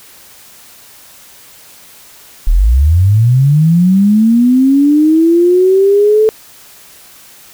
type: linear sweep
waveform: sine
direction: up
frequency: 34 to 440 Hz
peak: -5 dBFS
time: 2.47-6.29 s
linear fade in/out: 0 ms
effects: white hiss -39 dBFS RMS until 7.53 s